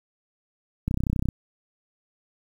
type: click train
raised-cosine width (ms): 5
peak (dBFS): -12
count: 14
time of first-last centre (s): 0.88-1.288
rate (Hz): 31.9
effects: 8-bit